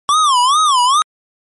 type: tone with vibrato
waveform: square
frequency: 1108.7 Hz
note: C#6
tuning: in tune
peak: -10 dBFS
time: 0.09-1.02 s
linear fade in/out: 0 ms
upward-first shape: sine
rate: 2.4 Hz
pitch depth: 230 cents each way
effects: MP3 48 kbps

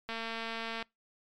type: click train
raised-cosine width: 0.3 ms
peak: -22 dBFS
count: 168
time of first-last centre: 0.09-0.826 s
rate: 227 Hz
effects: noise-tail reverb RT60 0.2 s tail -25 dB re dry + MP3 96 kbps

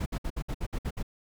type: noise bursts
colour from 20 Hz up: brown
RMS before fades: -31 dBFS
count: 9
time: 0-1.029 s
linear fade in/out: 10 ms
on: 61 ms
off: 60 ms
effects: none

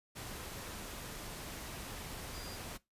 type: tone in noise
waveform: sine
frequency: 4819 Hz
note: D8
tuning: 44 cents sharp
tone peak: -51 dBFS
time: 2.33-2.57 s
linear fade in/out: 20 ms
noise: pink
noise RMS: -45 dBFS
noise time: 0.15-2.78 s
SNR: -9 dB
effects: noise-tail reverb RT60 0.2 s tail -20 dB re dry + resampled to 32000 Hz

